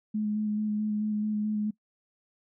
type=tone with vibrato; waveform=sine; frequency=211.9 Hz; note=G#3; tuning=35 cents sharp; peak=-26 dBFS; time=0.14-1.71 s; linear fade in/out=10 ms; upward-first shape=square; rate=4.6 Hz; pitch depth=13 cents each way; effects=noise-tail reverb RT60 0.1 s tail -21 dB re dry